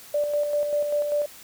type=tone with tremolo; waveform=sine; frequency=587.3 Hz; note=D5; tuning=in tune; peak=-20 dBFS; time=0.14-1.26 s; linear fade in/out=5 ms; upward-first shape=square; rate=5.1 Hz; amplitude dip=40%; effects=white hiss -46 dBFS RMS until 1.43 s